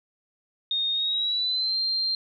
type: tone with pitch glide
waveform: sine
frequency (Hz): 3696 to 4173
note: A#7 to C8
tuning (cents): -16 to -5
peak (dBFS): -23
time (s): 0.71-2.15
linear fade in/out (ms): 2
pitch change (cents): +211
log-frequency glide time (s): 0.92-1.78
effects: none